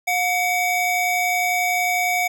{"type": "tone pair together", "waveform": "square", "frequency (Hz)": [720, 2271], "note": ["F#5", "C#7"], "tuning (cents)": [-47, 41], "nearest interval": "octave + minor sixth", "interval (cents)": 1988, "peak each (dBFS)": -22, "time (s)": [0.07, 2.28], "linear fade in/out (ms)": 10, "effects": []}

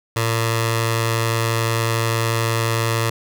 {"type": "tone with notch filter", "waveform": "15% pulse", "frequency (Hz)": 113.9, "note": "A#2", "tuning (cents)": -40, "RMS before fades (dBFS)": -20, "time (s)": [0.16, 3.1], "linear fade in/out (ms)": 5, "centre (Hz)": 250, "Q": 0.53, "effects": []}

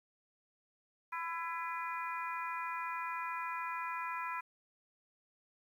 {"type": "harmonic tone with a mistuned harmonic", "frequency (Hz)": 333.7, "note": "E4", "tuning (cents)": 21, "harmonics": [3, 4, 5, 6, 7], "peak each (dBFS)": [-39, -43, -47, -47, -46], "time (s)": [1.12, 4.41], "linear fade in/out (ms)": 10, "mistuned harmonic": 7, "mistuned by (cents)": 71, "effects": ["11-bit"]}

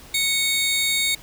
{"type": "tone pair together", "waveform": "sawtooth", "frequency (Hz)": [2217, 3729], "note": ["C#7", "A#7"], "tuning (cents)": [0, 0], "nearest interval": "major sixth", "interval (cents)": 900, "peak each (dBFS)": [-19, -19], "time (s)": [0.14, 1.15], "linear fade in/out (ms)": 5, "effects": ["pink hiss -45 dBFS RMS until 1.22 s"]}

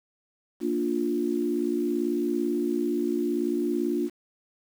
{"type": "chord", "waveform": "sine", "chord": "Bb major", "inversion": "none", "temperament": "equal with one note detuned", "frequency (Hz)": [233.1, 293.7, 351.5], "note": ["Bb3", "D4", "F4"], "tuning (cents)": [0, 0, 11], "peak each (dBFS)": [-30, -28, -27], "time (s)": [0.6, 4.1], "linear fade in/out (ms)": 50, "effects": ["8-bit"]}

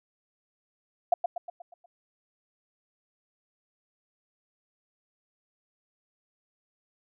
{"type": "tone with echo", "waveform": "sine", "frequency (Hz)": 698.5, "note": "F5", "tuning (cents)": 0, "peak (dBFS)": -17, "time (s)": [1.12, 1.14], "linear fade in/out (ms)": 5, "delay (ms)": 120, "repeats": 6, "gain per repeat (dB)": -6, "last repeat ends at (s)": 1.86, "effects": []}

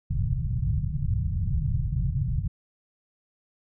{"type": "low-pass noise", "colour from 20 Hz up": "white", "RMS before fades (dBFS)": -26, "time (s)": [0.1, 2.48], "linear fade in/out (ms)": 10, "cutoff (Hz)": 150, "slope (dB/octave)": 48, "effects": []}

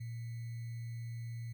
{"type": "tone with sample-and-hold", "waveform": "sine", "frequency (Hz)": 116.54, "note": "A#2", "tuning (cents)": 0, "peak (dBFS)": -39, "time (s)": [0, 1.53], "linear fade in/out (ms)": 10, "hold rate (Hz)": 2100, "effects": []}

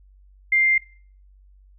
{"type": "tone", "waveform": "sine", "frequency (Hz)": 2101, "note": "C7", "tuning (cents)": 7, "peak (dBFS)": -15, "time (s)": [0.52, 0.78], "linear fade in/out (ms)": 5, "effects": ["noise-tail reverb RT60 0.5 s tail -22 dB re dry", "added 48 Hz sine -49 dBFS peak until 1.78 s"]}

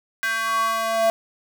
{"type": "tone with high-pass filter sweep", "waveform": "square", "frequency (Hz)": 224.7, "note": "A3", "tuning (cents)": 37, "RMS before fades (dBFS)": -22, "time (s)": [0.23, 1.1], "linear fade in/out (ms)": 0, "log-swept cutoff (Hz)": [1600, 680], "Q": 5, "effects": []}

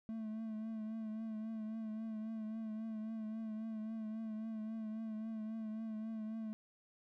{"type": "tone with vibrato", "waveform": "triangle", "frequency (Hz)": 219.8, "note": "A3", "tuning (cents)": -2, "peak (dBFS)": -38, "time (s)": [0.09, 6.53], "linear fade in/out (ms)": 0, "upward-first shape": "triangle", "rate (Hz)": 3.7, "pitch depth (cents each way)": 43, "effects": []}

